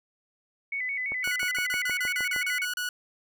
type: tone with vibrato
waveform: sine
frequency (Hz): 2113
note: C7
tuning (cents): +16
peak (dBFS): -28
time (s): 0.72-2.65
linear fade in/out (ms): 5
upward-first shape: square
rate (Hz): 5.9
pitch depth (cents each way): 87
type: click train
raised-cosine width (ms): 1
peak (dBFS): -25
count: 9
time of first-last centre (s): 1.12-2.362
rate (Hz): 6.44
type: tone bursts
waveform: sawtooth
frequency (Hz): 1468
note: F#6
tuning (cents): -14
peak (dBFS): -25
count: 11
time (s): 1.24-2.89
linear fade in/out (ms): 2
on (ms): 120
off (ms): 33
effects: none